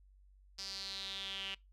sawtooth tone with band-pass filter sweep, 194.4 Hz, G3, 14 cents flat, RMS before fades -43 dBFS, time 0.58-1.55 s, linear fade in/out 10 ms, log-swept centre 5000 to 2900 Hz, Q 6.2, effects noise-tail reverb RT60 0.2 s tail -24 dB re dry + added 48 Hz sine -60 dBFS peak until 1.72 s

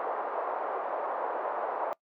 white band-pass noise, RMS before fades -33 dBFS, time 0-1.93 s, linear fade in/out 0 ms, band 480 to 1000 Hz, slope 24 dB/octave, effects noise-tail reverb RT60 0.1 s tail -23 dB re dry

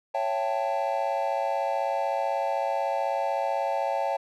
triangle chord, A dominant seventh, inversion first, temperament equal with one note detuned, 554.4 / 670.4 / 784 / 880 Hz, C#5 / E5 / G5 / A5, 0 / +29 / 0 / 0 cents, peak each -28 / -29 / -28 / -29 dBFS, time 0.14-4.17 s, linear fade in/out 10 ms, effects none

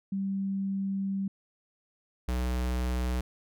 sine / square tone pair in turn, 195 / 62.08 Hz, G3 / B1, -9 / +10 cents, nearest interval octave + minor sixth, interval 1981 cents, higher first, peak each -28 dBFS, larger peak neither, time 0.12-1.28 / 2.28-3.21 s, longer first, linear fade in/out 5 ms, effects none

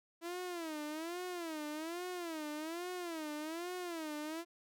sawtooth tone with vibrato, 329.6 Hz, E4, in tune, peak -36 dBFS, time 0.21-4.45 s, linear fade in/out 50 ms, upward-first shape sine, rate 1.2 Hz, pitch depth 170 cents each way, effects none

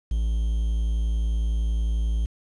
triangle tone with quantisation, 55.5 Hz, A1, 16 cents sharp, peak -19 dBFS, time 0.11-2.26 s, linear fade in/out 5 ms, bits 8, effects resampled to 22050 Hz

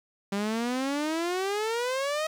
sawtooth exponential sweep, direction up, 196 to 637 Hz, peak -23 dBFS, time 0.32-2.27 s, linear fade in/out 5 ms, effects low-pass 9000 Hz 12 dB/octave + 9-bit

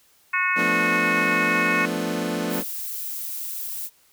harmonic tone, 365.1 Hz, F#4, 23 cents flat, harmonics 3 / 4 / 5 / 6 / 7, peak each -26 / -26 / -26 / -26 / -26 dBFS, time 0.33-1.86 s, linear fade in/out 10 ms
25% pulse chord, B half-diminished seventh, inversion second, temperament equal, 174.61 / 220 / 246.9 / 293.7 Hz, F3 / A3 / B3 / D4, 0 / 0 / 0 / 0 cents, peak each -26 dBFS, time 0.55-2.64 s, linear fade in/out 50 ms
violet noise, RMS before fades -31 dBFS, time 2.49-3.9 s, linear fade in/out 50 ms
effects white hiss -59 dBFS RMS until 4.12 s

